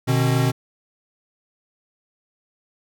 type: tone cluster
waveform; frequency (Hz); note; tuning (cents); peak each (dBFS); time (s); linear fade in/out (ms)
square; 124.6 / 151.6 / 268.2; B2 / D#3 / C4; +16 / -45 / +43; -19 / -24 / -26; 0.07-0.52; 20
effects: none